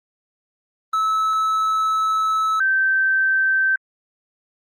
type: tone pair in turn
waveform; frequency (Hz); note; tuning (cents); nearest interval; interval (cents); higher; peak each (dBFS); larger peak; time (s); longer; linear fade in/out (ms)
triangle / sine; 1301 / 1553; E6 / G6; -23 / -17; minor third; 306; second; -15; neither; 0.93-2.6 / 2.6-3.76; first; 5
effects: Opus 24 kbps